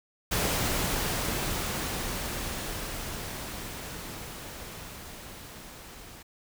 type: noise with level ramp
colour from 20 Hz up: pink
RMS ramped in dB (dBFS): -27 to -47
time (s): 0.31-6.23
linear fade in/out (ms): 10
effects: none